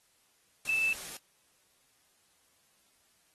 sine tone in noise, 2637 Hz, E7, in tune, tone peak -26 dBFS, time 0.69-0.93 s, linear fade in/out 2 ms, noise white, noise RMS -43 dBFS, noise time 0.65-1.17 s, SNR +14 dB, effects white hiss -69 dBFS RMS until 3.34 s + AAC 32 kbps

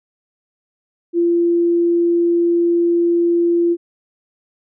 sine tone, 342.7 Hz, F4, 33 cents flat, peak -12 dBFS, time 1.13-3.77 s, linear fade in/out 50 ms, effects none

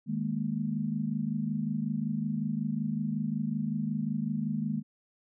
sine chord, D# suspended fourth, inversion none, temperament equal, 155.56 / 207.7 / 233.1 Hz, D#3 / G#3 / A#3, 0 / 0 / 0 cents, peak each -34 / -32 / -33 dBFS, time 0.06-4.83 s, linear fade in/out 50 ms, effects none

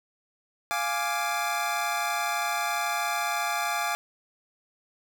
25% pulse chord, D diminished, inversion first, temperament equal, 698.5 / 830.6 / 1174.7 Hz, F5 / Ab5 / D6, 0 / 0 / 0 cents, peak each -27 dBFS, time 0.71-3.95 s, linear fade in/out 0 ms, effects none

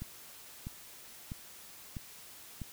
click train, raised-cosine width 5 ms, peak -27 dBFS, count 5, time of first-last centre 0.02-2.617 s, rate 1.54 Hz, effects white hiss -52 dBFS RMS until 2.72 s

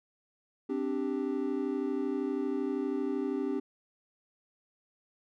triangle chord, C suspended second, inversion none, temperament just, 261.6 / 294.3 / 392.4 Hz, C4 / D4 / G4, 0 / +4 / +2 cents, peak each -32 dBFS, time 0.69-3.6 s, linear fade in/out 10 ms, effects none

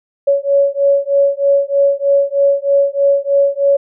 sine beating tone pair, 558 / 561.2 Hz, C#5 / C#5, +11 / +21 cents, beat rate 3.2 Hz, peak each -13 dBFS, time 0.27-3.77 s, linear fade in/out 10 ms, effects none

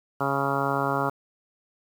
harmonic tone, 138.59 Hz, C#3, in tune, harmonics 1 / 2 / 3 / 4 / 5 / 6 / 7 / 8 / 9 / 10, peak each -32 / -32 / -32 / -32 / -32 / -32 / -32 / -32 / -32 / -32 dBFS, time 0.2-1.1 s, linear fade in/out 10 ms, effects 8-bit

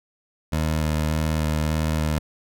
20% pulse tone with vibrato, 77.78 Hz, D#2, in tune, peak -16 dBFS, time 0.52-2.19 s, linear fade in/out 10 ms, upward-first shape square, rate 1.7 Hz, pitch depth 14 cents each way, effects none

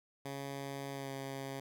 10% pulse tone with pitch glide, 138.59 to 136.05 Hz, C#3 to C#3, 0 to -32 cents, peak -32 dBFS, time 0.25-1.6 s, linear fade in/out 5 ms, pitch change -32 cents, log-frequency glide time 0.92-1.1 s, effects none

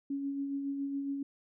sine tone with tremolo, 278.3 Hz, C#4, 7 cents sharp, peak -31 dBFS, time 0.1-1.23 s, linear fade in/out 5 ms, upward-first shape sine, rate 7.2 Hz, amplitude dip 35%, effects none

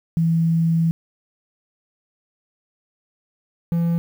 sine / triangle tone pair in turn, 164.81 / 168.95 Hz, E3 / E3, 0 / +43 cents, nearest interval unison, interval 43 cents, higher second, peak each -15 dBFS, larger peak neither, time 0.17-0.91 / 3.72-3.98 s, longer first, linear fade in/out 0 ms, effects 8-bit

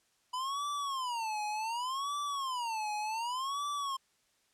square tone with vibrato, 987.8 Hz, B5, in tune, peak -34 dBFS, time 0.33-3.97 s, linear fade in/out 10 ms, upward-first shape sine, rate 0.67 Hz, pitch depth 280 cents each way, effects white hiss -72 dBFS RMS until 4.53 s + low-pass 9000 Hz 12 dB/octave

